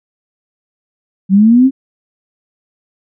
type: linear sweep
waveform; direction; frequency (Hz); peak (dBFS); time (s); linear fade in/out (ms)
sine; up; 185.3 to 273.2; -4; 1.29-1.71; 50
effects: none